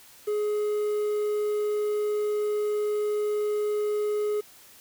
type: tone with quantisation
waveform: triangle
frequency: 419.8 Hz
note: G#4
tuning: 19 cents sharp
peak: -22 dBFS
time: 0.27-4.41 s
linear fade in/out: 10 ms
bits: 8
effects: white hiss -52 dBFS RMS until 4.8 s